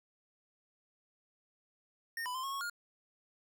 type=tone with pitch steps; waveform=square; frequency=1836 / 995 / 1039 / 1091 / 1104 / 1421 Hz; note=A#6 / B5 / C6 / C#6 / C#6 / F6; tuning=-27 / +13 / -12 / -28 / -7 / +30 cents; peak=-37 dBFS; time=2.17-2.698 s; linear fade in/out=2 ms; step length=88 ms; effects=none